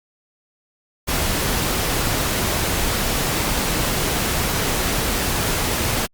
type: noise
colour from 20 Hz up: pink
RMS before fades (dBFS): -21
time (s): 1.07-6.07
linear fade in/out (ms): 20
effects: Opus 48 kbps